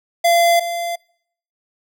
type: tone pair in turn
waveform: square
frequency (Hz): 685 / 687.5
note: F5 / F5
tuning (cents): -34 / -27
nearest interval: unison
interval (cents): 7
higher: second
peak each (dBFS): -12 / -22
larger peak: first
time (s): 0.24-0.6 / 0.6-0.96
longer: neither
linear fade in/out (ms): 10
effects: noise-tail reverb RT60 0.7 s tail -26 dB re dry